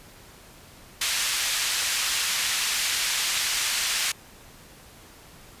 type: band-pass noise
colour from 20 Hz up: pink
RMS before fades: -26 dBFS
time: 1.01-4.12 s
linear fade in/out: 5 ms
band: 2100 to 9600 Hz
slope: 12 dB/octave
effects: pink hiss -49 dBFS RMS until 5.6 s + resampled to 32000 Hz